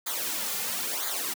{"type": "noise with flanger", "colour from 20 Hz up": "white", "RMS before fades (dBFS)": -31, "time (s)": [0.06, 1.34], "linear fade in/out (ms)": 10, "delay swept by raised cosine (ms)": [0.36, 3.16], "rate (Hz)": 1, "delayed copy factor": -0.9, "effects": ["high-pass 200 Hz 12 dB/octave"]}